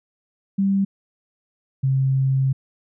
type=tone pair in turn; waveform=sine; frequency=196 / 133.76 Hz; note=G3 / C3; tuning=0 / +39 cents; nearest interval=perfect fifth; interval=661 cents; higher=first; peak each=-16 dBFS; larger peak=neither; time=0.58-0.85 / 1.83-2.53 s; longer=second; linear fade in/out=10 ms; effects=none